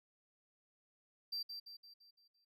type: tone with echo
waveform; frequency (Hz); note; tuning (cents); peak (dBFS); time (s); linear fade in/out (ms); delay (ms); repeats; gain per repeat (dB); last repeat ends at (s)
triangle; 4699; D8; 0; -37; 1.32-1.43; 10; 170; 6; -6; 2.45
effects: none